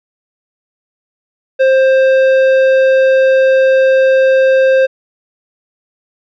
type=tone with tanh clipping; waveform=sine; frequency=528 Hz; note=C5; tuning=16 cents sharp; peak=-8 dBFS; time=1.59-4.87 s; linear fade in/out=20 ms; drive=11 dB; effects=none